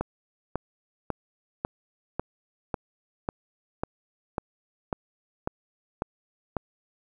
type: click train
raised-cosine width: 1 ms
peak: -13 dBFS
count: 13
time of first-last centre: 0.01-6.567 s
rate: 1.83 Hz
effects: 9-bit